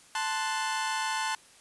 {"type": "chord", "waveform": "sawtooth", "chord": "F# diminished", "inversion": "first", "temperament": "equal", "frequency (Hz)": [880, 1046.5, 1480], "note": ["A5", "C6", "F#6"], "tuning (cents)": [0, 0, 0], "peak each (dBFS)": [-27, -31, -32], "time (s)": [0.15, 1.35], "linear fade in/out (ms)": 2, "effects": ["white hiss -56 dBFS RMS until 1.6 s", "resampled to 24000 Hz"]}